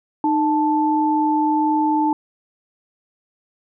sine tone pair together, 306.9 / 878 Hz, D#4 / A5, -24 / -4 cents, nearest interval octave + tritone, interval 1820 cents, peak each -18 dBFS, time 0.24-2.13 s, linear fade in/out 2 ms, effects none

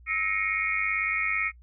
sine tone cluster, 1301 / 1881 / 2160 / 2258 / 2450 Hz, E6 / A#6 / C#7 / C#7 / D#7, -23 / +15 / -45 / +31 / -27 cents, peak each -34 / -33 / -28 / -32 / -32 dBFS, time 0.06-1.52 s, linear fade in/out 50 ms, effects noise-tail reverb RT60 0.1 s tail -23 dB re dry + added 60 Hz sine -49 dBFS peak until 1.62 s

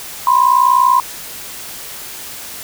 sine tone pair together, 989.8 / 1050 Hz, B5 / C6, +4 / +6 cents, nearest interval minor second, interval 102 cents, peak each -11 dBFS, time 0.27-1 s, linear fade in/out 2 ms, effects white hiss -30 dBFS RMS until 2.63 s

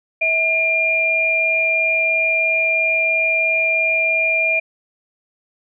sine tone pair together, 648.2 / 2401 Hz, E5 / D7, -29 / +38 cents, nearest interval octave + major seventh, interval 2267 cents, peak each -23 / -15 dBFS, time 0.21-4.6 s, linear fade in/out 10 ms, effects none

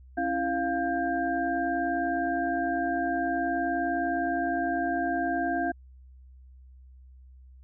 sine tone cluster, 272.5 / 332 / 699 / 1589 Hz, C#4 / E4 / F5 / G6, -29 / +12 / +1 / +23 cents, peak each -32 / -32 / -28 / -33 dBFS, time 0.17-5.72 s, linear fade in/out 10 ms, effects added 64 Hz sine -48 dBFS peak until 7.63 s

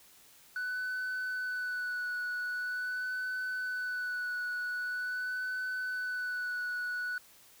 sine tone with vibrato, 1489 Hz, F#6, 11 cents sharp, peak -30 dBFS, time 0.56-7.18 s, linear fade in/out 2 ms, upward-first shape sine, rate 0.44 Hz, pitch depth 20 cents each way, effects tanh soft clip ceiling -32 dBFS + white hiss -59 dBFS RMS until 7.6 s

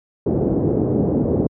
white low-pass noise, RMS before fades -18 dBFS, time 0.26-1.47 s, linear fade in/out 5 ms, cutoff 440 Hz, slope 24 dB/octave, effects high-pass 80 Hz 12 dB/octave

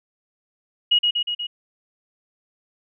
sine tone with echo, 2894 Hz, F#7, 39 cents flat, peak -13 dBFS, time 0.91-0.99 s, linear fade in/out 10 ms, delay 120 ms, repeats 4, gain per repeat -3 dB, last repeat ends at 1.47 s, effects none

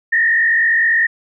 sine tone with frequency modulation, 1840 Hz, A#6, 23 cents flat, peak -11 dBFS, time 0.12-1.07 s, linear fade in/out 10 ms, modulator 44.8 Hz, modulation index 1.4, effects none

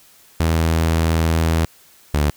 sawtooth tone pair in turn, 81.5 / 73.84 Hz, E2 / D2, -19 / +10 cents, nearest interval major second, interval 171 cents, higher first, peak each -11 dBFS, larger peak neither, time 0.4-1.65 / 2.14-2.3 s, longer first, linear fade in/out 0 ms, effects white hiss -50 dBFS RMS until 2.36 s

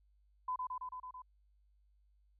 sine tone with echo, 1009 Hz, B5, 37 cents sharp, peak -34 dBFS, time 0.48-0.56 s, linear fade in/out 5 ms, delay 110 ms, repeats 6, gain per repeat -2 dB, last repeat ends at 1.22 s, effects added 50 Hz sine -67 dBFS peak until 2.39 s

